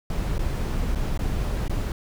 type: noise with dropouts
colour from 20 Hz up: brown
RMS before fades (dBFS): -25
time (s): 0.1-1.92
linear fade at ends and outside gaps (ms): 2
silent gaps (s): 0.382-0.392 / 0.95-0.956 / 1.176-1.191 / 1.681-1.696
effects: none